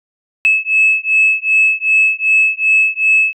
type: beating tone pair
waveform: sine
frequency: 2596 / 2598.6 Hz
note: E7 / E7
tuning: -27 / -25 cents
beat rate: 2.6 Hz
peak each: -12 dBFS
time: 0.45-3.33 s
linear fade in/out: 0 ms
effects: tanh soft clip ceiling -2 dBFS